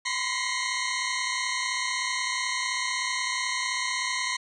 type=tone cluster; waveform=20% pulse; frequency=1011 / 1047 / 1904 / 2125 Hz; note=B5 / C6 / A#6 / C7; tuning=+40 / +1 / +36 / +26 cents; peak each=-27 / -32 / -28 / -25 dBFS; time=0.05-4.37 s; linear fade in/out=10 ms; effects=resampled to 22050 Hz